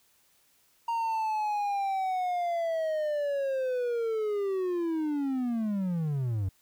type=linear sweep; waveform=triangle; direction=down; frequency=932.3 to 90.3 Hz; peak=-25 dBFS; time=0.88-6.49 s; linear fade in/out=5 ms; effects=white hiss -66 dBFS RMS until 6.61 s